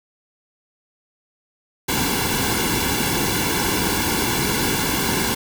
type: noise with comb filter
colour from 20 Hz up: pink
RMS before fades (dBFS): -21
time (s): 1.88-5.35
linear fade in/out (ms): 10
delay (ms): 1.6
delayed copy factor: -0.8
effects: none